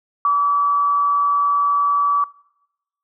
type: tone with amplitude modulation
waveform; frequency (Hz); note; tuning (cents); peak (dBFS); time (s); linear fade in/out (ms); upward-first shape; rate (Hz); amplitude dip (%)
sine; 1148; D6; -40; -12; 0.25-2.24; 2; sine; 171; 25
effects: noise-tail reverb RT60 0.9 s tail -24 dB re dry